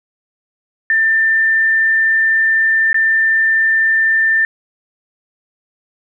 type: tone with dropouts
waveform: sine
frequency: 1788 Hz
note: A6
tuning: 27 cents sharp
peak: -10 dBFS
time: 0.9-4.45 s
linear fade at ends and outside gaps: 1 ms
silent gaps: 2.93-2.944 s
effects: none